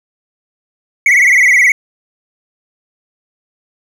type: tone with vibrato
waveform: triangle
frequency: 2093 Hz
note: C7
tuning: in tune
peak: -4 dBFS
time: 1.06-1.72 s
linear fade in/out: 2 ms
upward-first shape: sine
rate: 19 Hz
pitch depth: 130 cents each way
effects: none